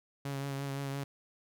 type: tone with vibrato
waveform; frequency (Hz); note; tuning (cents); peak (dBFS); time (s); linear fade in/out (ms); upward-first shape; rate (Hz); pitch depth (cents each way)
sawtooth; 138.59; C#3; 0; -31; 0.25-1.04; 5; triangle; 5.8; 28
effects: none